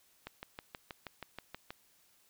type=click train; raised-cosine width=0.3 ms; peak=-26 dBFS; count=10; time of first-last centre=0.27-1.705 s; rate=6.27 Hz; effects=white hiss -68 dBFS RMS until 2.29 s